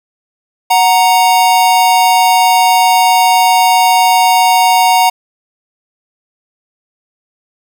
square tone pair together, 740 / 932.3 Hz, F#5 / A#5, 0 / 0 cents, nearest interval major third, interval 400 cents, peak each -10 dBFS, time 0.7-5.1 s, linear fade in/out 10 ms, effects none

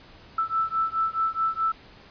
sine beating tone pair, 1318.5 / 1323.2 Hz, E6 / E6, 0 / +6 cents, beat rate 4.7 Hz, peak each -26 dBFS, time 0.38-1.72 s, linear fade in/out 5 ms, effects pink hiss -50 dBFS RMS until 2.1 s + resampled to 11025 Hz

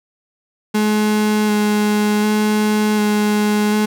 35% pulse tone with vibrato, 211 Hz, G#3, 28 cents sharp, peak -12 dBFS, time 0.74-3.86 s, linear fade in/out 10 ms, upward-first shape square, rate 0.67 Hz, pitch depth 11 cents each way, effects none

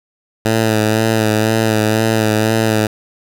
10% pulse tone with vibrato, 110 Hz, A2, in tune, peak -4 dBFS, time 0.45-2.87 s, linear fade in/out 5 ms, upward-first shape sine, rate 2 Hz, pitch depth 37 cents each way, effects none

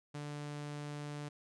sawtooth tone, 146.83 Hz, D3, in tune, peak -37 dBFS, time 0.14-1.29 s, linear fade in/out 10 ms, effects resampled to 22050 Hz

